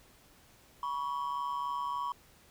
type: ring-modulated tone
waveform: triangle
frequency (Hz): 1046.5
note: C6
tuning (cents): 0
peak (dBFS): -27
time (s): 0.83-2.12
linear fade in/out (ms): 0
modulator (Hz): 71.7
effects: tanh soft clip ceiling -23 dBFS + pink hiss -61 dBFS RMS until 2.5 s